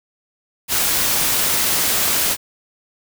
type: noise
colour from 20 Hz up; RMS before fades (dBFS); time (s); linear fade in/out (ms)
white; -18; 0.68-2.37; 50
effects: none